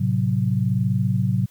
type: chord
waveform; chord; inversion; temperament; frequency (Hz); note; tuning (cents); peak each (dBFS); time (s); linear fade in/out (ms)
sine; F# diminished; first; equal; 110 / 130.81 / 185; A2 / C3 / F#3; 0 / 0 / 0; -22 / -22 / -23; 0-1.46; 10
effects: white hiss -57 dBFS RMS until 1.5 s